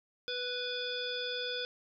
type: harmonic tone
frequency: 494.1 Hz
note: B4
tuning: 1 cent sharp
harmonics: 1 / 3 / 5 / 7 / 9 / 10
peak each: -39 / -41 / -46 / -38 / -49 / -43 dBFS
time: 0.28-1.65 s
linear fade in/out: 0 ms
effects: none